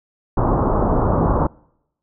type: low-pass noise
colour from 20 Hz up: pink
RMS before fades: -17 dBFS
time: 0.37-1.47 s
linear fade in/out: 5 ms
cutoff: 1200 Hz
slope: 48 dB/octave
effects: noise-tail reverb RT60 0.8 s tail -26 dB re dry